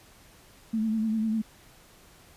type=tone with vibrato; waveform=sine; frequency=220 Hz; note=A3; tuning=in tune; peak=-24 dBFS; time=0.73-1.42 s; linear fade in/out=10 ms; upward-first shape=sine; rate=10 Hz; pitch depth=43 cents each way; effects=pink hiss -55 dBFS RMS until 2.36 s + resampled to 32000 Hz